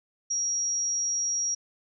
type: tone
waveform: sine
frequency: 5670 Hz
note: F8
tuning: 25 cents sharp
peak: -25 dBFS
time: 0.3-1.55 s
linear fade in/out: 10 ms
effects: none